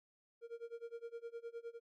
triangle tone with tremolo, 466.2 Hz, A#4, in tune, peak -40 dBFS, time 0.41-1.8 s, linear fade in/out 50 ms, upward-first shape sine, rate 9.7 Hz, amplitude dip 95%, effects none

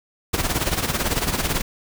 pink noise with tremolo, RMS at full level -20 dBFS, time 0.33-1.62 s, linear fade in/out 10 ms, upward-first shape sine, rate 18 Hz, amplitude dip 70%, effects none

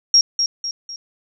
sine tone with echo, 5588 Hz, F8, in tune, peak -8 dBFS, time 0.14-0.21 s, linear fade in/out 2 ms, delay 250 ms, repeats 3, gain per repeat -7 dB, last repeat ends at 0.96 s, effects none

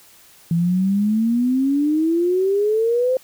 sine exponential sweep, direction up, 164.9 to 523 Hz, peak -15 dBFS, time 0.51-3.17 s, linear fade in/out 2 ms, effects white hiss -49 dBFS RMS until 3.23 s

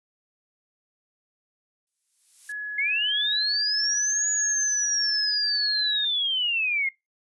violet noise with exponential growth, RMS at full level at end -39 dBFS, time 1.87-2.52 s, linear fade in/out 1 ms, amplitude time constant 140 ms
sine tone with tremolo, 1691 Hz, G#6, 31 cents sharp, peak -30 dBFS, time 2.49-6.05 s, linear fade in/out 5 ms, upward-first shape square, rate 1.6 Hz, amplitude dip 25%
sine linear two-way sweep, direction up then down, 2102 to 6850 to 2102 Hz, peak -22 dBFS, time 2.78-6.89 s, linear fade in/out 5 ms, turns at 4.29 s
effects noise-tail reverb RT60 0.2 s tail -22 dB re dry + resampled to 24000 Hz

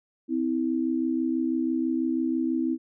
sine tone pair together, 257.8 / 323.9 Hz, C4 / E4, -26 / -30 cents, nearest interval major third, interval 396 cents, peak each -26 dBFS, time 0.28-2.78 s, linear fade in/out 50 ms, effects none

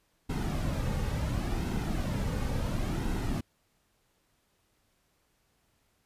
brown noise with flanger, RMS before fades -31 dBFS, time 0.29-3.41 s, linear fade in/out 10 ms, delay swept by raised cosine 1.7 to 3 ms, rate 0.71 Hz, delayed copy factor -0.55, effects pink hiss -72 dBFS RMS until 6.05 s + resampled to 32000 Hz

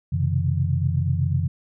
sine tone cluster, 90.8 / 128.2 / 136.3 / 160.6 Hz, F#2 / C3 / C#3 / E3, -32 / -35 / -29 / -45 cents, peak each -23 / -26 / -24 / -27 dBFS, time 0.12-1.48 s, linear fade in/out 10 ms, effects none

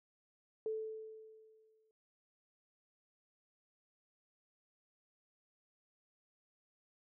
sine tone with exponential decay, 438.3 Hz, A4, 7 cents flat, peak -34 dBFS, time 0.66-1.91 s, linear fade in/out 1 ms, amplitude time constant 270 ms, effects none

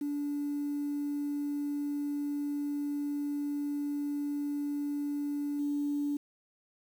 sine tone with level steps, 289.2 Hz, D4, 27 cents flat, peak -30 / -28 dBFS, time 0.01-6.17 s, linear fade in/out 5 ms, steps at 5.59 s, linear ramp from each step 5 ms, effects tanh soft clip ceiling -24 dBFS + 9-bit

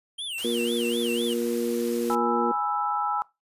square tone with vibrato, 3080 Hz, G7, 31 cents flat, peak -31 dBFS, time 0.18-1.34 s, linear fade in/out 10 ms, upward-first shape sine, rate 4 Hz, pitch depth 240 cents each way
white band-stop noise, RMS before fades -40 dBFS, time 0.38-2.15 s, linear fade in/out 2 ms, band 140 to 300 Hz, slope 48 dB/octave
harmonic tone, 118.3 Hz, A#2, 26 cents sharp, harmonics 2 / 3 / 4, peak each -28 / -28 / -28 dBFS, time 0.44-2.52 s, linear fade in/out 10 ms
sine chord, E major, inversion first, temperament equal, 830.6 / 987.8 / 1318.5 Hz, G#5 / B5 / E6, 0 / 0 / 0 cents, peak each -27 / -32 / -27 dBFS, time 2.1-3.22 s, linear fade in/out 0 ms
effects noise-tail reverb RT60 0.2 s tail -19 dB re dry + resampled to 32000 Hz

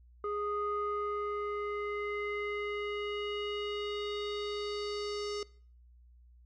square tone with low-pass filter sweep, 413.6 Hz, G#4, 7 cents flat, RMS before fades -36 dBFS, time 0.24-5.43 s, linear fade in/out 2 ms, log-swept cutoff 1100 to 5400 Hz, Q 3.7, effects noise-tail reverb RT60 0.5 s tail -22 dB re dry + added 60 Hz sine -56 dBFS peak until 6.45 s

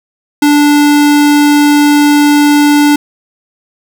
square tone, 292.6 Hz, D4, 6 cents flat, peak -5 dBFS, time 0.42-2.96 s, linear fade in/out 5 ms, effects none

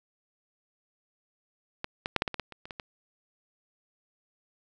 clicks, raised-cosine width 0.3 ms, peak -16 / -14 / -7 / -8 / -14 / -18 / -16 / -27 / -27 / -22 / -21 dBFS, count 11, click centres 1.844 / 2.059 / 2.163 / 2.221 / 2.278 / 2.343 / 2.397 / 2.523 / 2.655 / 2.708 / 2.798 s, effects none

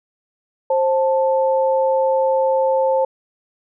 sine tone pair together, 529.5 / 880 Hz, C5 / A5, +21 / 0 cents, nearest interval major sixth, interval 879 cents, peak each -15 / -20 dBFS, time 0.7-3.05 s, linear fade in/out 5 ms, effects none

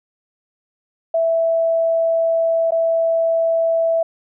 sine tone with dropouts, 659.3 Hz, E5, in tune, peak -14 dBFS, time 1.14-4.03 s, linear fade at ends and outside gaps 5 ms, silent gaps 2.708-2.719 s, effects none

